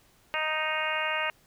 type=harmonic tone; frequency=311.1 Hz; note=D#4; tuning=in tune; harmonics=2 / 3 / 4 / 5 / 6 / 7 / 8 / 9; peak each=-35 / -35 / -35 / -35 / -35 / -35 / -35 / -35 dBFS; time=0.34-1.3 s; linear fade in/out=0 ms; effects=pink hiss -62 dBFS RMS until 1.46 s